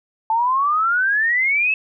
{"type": "exponential sweep", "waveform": "sine", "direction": "up", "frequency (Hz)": [875, 2637], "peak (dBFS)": -15, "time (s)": [0.3, 1.74], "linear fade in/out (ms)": 2, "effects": []}